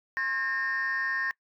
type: tone cluster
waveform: sine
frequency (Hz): 1070 / 1613 / 1832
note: C6 / G6 / A#6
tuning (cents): +38 / +49 / -31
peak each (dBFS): -35 / -32 / -27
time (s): 0.17-1.31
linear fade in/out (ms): 0
effects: noise-tail reverb RT60 0.1 s tail -23 dB re dry + tanh soft clip ceiling -22 dBFS